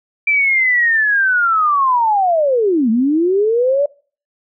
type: linear two-way sweep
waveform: sine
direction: down then up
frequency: 2349 to 214.3 to 585 Hz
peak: -11 dBFS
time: 0.27-3.86 s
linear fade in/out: 5 ms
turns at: 2.9 s
effects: noise-tail reverb RT60 0.4 s tail -22 dB re dry